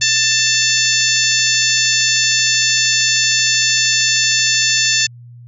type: harmonic tone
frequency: 887 Hz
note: A5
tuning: 14 cents sharp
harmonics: 2 / 3 / 4 / 5 / 6 / 7 / 8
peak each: -20 / -20 / -20 / -20 / -20 / -20 / -20 dBFS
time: 0.01-5.07 s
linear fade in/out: 10 ms
effects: added 120 Hz sine -35 dBFS peak until 5.47 s